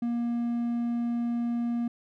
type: tone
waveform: triangle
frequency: 236.7 Hz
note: A#3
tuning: 27 cents sharp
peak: -24 dBFS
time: 0.02-1.88 s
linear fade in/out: 5 ms
effects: none